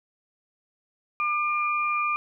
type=tone pair together; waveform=sine; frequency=1199 / 2398 Hz; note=D6 / D7; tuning=+36 / +36 cents; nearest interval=octave; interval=1200 cents; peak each=-24 / -28 dBFS; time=1.2-2.16 s; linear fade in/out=0 ms; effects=none